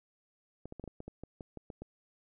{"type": "clicks", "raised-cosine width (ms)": 2, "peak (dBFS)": -30, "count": 12, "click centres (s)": [0.656, 0.724, 0.797, 0.84, 0.877, 1.004, 1.08, 1.236, 1.408, 1.573, 1.702, 1.82], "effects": []}